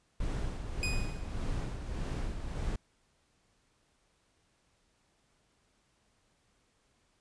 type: noise with tremolo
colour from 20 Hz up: brown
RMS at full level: -33 dBFS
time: 0.2-2.76 s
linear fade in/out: 5 ms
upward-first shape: sine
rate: 1.7 Hz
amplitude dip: 50%
type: tone with exponential decay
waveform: sawtooth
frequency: 2489 Hz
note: D#7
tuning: in tune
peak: -27 dBFS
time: 0.83-1.34 s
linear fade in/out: 1 ms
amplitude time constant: 110 ms
effects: pink hiss -72 dBFS RMS until 7.2 s + resampled to 22050 Hz